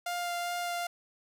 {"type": "tone with vibrato", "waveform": "sawtooth", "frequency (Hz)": 700, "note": "F5", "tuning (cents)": 4, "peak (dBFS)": -28, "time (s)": [0.06, 0.87], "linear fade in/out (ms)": 5, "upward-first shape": "sine", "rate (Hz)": 2.5, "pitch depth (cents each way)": 9, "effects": []}